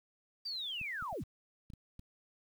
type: linear sweep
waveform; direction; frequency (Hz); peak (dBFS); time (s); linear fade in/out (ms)
sine; down; 4754 to 39.85; -37; 0.45-1.24; 10
type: clicks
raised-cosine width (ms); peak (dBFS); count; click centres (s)
5; -37; 6; 0.814 / 1.025 / 1.128 / 1.702 / 1.736 / 1.994
effects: 10-bit